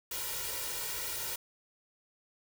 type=noise with comb filter; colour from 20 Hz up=white; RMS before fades=-37 dBFS; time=0.11-1.36 s; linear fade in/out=5 ms; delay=2.1 ms; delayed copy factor=+0.95; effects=none